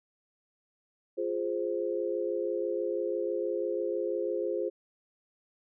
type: chord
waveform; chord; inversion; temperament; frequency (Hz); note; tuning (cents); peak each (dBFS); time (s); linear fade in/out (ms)
sine; F minor; none; equal; 349.2 / 415.3 / 523.3; F4 / Ab4 / C5; 0 / 0 / 0; -33; 1.17-4.7; 20
effects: none